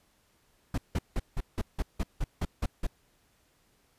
brown noise bursts, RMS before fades -28 dBFS, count 11, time 0.74-2.869 s, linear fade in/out 5 ms, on 39 ms, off 170 ms, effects pink hiss -68 dBFS RMS until 3.98 s + resampled to 32000 Hz

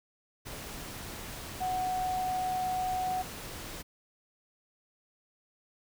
sine tone in noise, 740 Hz, F#5, in tune, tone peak -29 dBFS, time 1.6-3.23 s, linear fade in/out 20 ms, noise pink, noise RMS -42 dBFS, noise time 0.45-3.83 s, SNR +10 dB, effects none

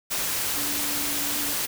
sine tone in noise, 289.3 Hz, D4, 26 cents flat, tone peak -36 dBFS, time 0.56-1.54 s, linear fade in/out 20 ms, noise white, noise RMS -27 dBFS, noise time 0.1-1.67 s, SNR -12 dB, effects none

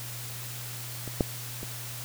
clicks, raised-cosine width 2 ms, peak -25 / -9 / -24 dBFS, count 3, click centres 1.077 / 1.208 / 1.631 s, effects added 120 Hz sine -40 dBFS peak until 2.04 s + white hiss -40 dBFS RMS until 2.04 s

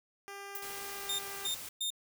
10% pulse tone with pitch glide, 398.8 to 396.5 Hz, G4 to G4, +30 to +20 cents, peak -35 dBFS, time 0.28-1.47 s, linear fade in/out 0 ms, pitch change -10 cents, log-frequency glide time 0.99-1.34 s
violet noise with exponential decay, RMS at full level -36 dBFS, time 0.55-0.69 s, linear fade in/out 2 ms, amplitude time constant 30 ms
white noise, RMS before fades -44 dBFS, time 0.62-1.69 s, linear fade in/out 5 ms
sawtooth tone bursts, 3641 Hz, A#7, 41 cents flat, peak -29 dBFS, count 3, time 1.09-1.904 s, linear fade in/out 5 ms, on 98 ms, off 260 ms
effects none

